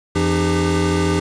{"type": "tone cluster", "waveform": "square", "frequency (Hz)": [86.6, 169.5, 303.2, 399.3], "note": ["F2", "E3", "D#4", "G4"], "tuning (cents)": [-14, 49, -45, 32], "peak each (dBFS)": -22, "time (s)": [0.15, 1.2], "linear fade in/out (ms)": 10, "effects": ["resampled to 22050 Hz", "8-bit"]}